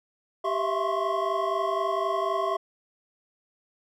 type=tone cluster; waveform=triangle; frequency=391.1 / 650 / 674 / 1050 / 1101 Hz; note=G4 / E5 / E5 / C6 / C#6; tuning=-4 / -24 / +38 / +6 / -12 cents; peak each=-29 dBFS; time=0.44-2.57 s; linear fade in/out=10 ms; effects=none